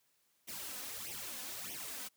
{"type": "noise with flanger", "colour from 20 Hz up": "white", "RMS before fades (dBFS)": -44, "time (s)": [0.47, 2.09], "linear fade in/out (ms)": 20, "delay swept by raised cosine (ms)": [0.33, 4.03], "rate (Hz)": 1.6, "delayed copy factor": 0.8, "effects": ["white hiss -75 dBFS RMS until 2.16 s", "high-pass 80 Hz 12 dB/octave"]}